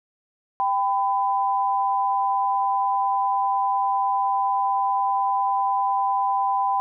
sine tone pair together, 787.2 / 1003 Hz, G5 / B5, +7 / +26 cents, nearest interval major third, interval 419 cents, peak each -22 dBFS, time 0.6-6.8 s, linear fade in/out 0 ms, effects none

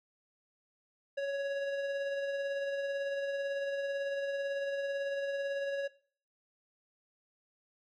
square tone with tremolo, 557 Hz, C#5, 8 cents sharp, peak -32 dBFS, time 1.17-5.88 s, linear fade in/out 10 ms, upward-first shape sine, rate 18 Hz, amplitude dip 30%, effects noise-tail reverb RT60 0.5 s tail -20 dB re dry + low-pass 3000 Hz 12 dB/octave

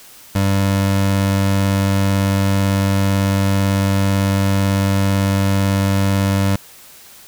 25% pulse tone, 98 Hz, G2, in tune, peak -10 dBFS, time 0.35-6.56 s, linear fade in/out 5 ms, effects white hiss -42 dBFS RMS until 7.27 s

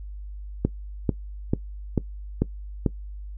click train, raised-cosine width 3 ms, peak -7 dBFS, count 6, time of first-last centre 0.65-2.862 s, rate 2.26 Hz, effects noise-tail reverb RT60 0.1 s tail -19 dB re dry + added 50 Hz sine -34 dBFS peak until 3.37 s

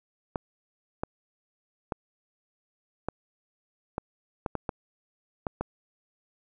clicks, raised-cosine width 1 ms, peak -15 dBFS, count 10, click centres 0.358 / 1.035 / 1.922 / 3.086 / 3.981 / 4.462 / 4.553 / 4.692 / 5.468 / 5.61 s, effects none

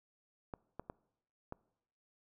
clicks, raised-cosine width 1 ms, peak -28 dBFS, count 4, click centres 0.538 / 0.796 / 0.899 / 1.524 s, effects noise-tail reverb RT60 0.8 s tail -23 dB re dry

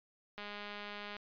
click train, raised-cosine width 0.3 ms, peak -29 dBFS, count 163, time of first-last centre 0.38-1.166 s, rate 206 Hz, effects resampled to 11025 Hz

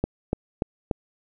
click train, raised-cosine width 2 ms, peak -9 dBFS, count 4, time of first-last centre 0.04-0.912 s, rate 3.44 Hz, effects none

